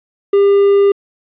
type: tone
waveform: triangle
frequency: 400 Hz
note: G4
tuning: 35 cents sharp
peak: -5 dBFS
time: 0.33-0.92 s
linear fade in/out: 5 ms
effects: resampled to 8000 Hz + 7-bit